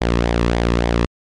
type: tone with flanger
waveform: sawtooth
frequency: 58.4 Hz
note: A#1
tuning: 4 cents sharp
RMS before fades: -17 dBFS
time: 0.01-1.06 s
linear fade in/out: 5 ms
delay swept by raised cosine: 0.71 to 1.38 ms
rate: 3.5 Hz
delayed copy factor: -0.55
effects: low-pass 5000 Hz 12 dB/octave + MP3 64 kbps